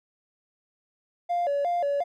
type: tone with vibrato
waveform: triangle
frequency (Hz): 630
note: D#5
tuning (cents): +21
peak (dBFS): -20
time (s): 1.29-2.04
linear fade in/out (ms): 20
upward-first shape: square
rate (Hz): 2.8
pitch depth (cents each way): 180
effects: tanh soft clip ceiling -19 dBFS